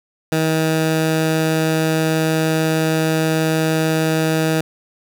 15% pulse tone, 159.2 Hz, D#3, 40 cents sharp, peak -9 dBFS, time 0.32-4.61 s, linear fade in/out 2 ms, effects none

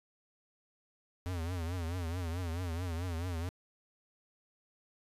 square tone with vibrato, 86.3 Hz, F2, 20 cents flat, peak -35 dBFS, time 1.26-3.49 s, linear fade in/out 0 ms, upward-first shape triangle, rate 4.6 Hz, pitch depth 140 cents each way, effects resampled to 32000 Hz

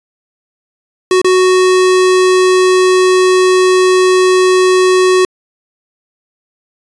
square tone with dropouts, 370 Hz, F#4, in tune, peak -7 dBFS, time 1.11-5.25 s, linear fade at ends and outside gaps 2 ms, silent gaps 1.216-1.245 s, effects resampled to 22050 Hz

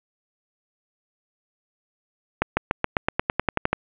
accelerating click train, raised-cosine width 0.5 ms, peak -4 dBFS, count 13, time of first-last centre 2.42-3.73 s, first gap 150 ms, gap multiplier 0.94, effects resampled to 8000 Hz + 7-bit

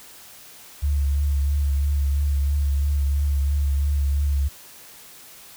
sine tone with vibrato, 71 Hz, C#2, 42 cents sharp, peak -18 dBFS, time 0.82-4.49 s, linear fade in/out 20 ms, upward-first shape triangle, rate 3 Hz, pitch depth 39 cents each way, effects white hiss -45 dBFS RMS until 5.56 s

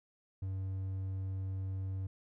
triangle tone, 95.4 Hz, G2, 47 cents flat, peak -33 dBFS, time 0.42-2.07 s, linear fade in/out 5 ms, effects none

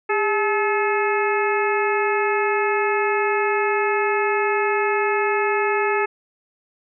harmonic tone with a mistuned harmonic, 430.4 Hz, A4, 38 cents flat, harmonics 1 / 2 / 3 / 4 / 5 / 6, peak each -21 / -24 / -26 / -27 / -28 / -29 dBFS, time 0.09-6.06 s, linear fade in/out 10 ms, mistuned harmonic 1, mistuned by -96 cents, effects none

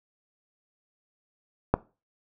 click, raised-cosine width 1 ms, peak -5 dBFS, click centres 1.74 s, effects noise-tail reverb RT60 0.3 s tail -20 dB re dry

